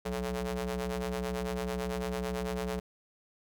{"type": "ring-modulated tone", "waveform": "sawtooth", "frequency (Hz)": 125, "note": "B2", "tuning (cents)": 21, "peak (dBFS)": -25, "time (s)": [0.05, 2.8], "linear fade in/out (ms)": 10, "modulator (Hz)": 308, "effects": []}